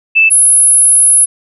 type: tone pair in turn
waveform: sine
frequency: 2637 / 10582 Hz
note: E7 / E9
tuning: 0 / +6 cents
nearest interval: 2 octaves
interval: 2406 cents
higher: second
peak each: -4 dBFS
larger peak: neither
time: 0.15-0.3 / 0.3-1.26 s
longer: second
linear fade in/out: 20 ms
effects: none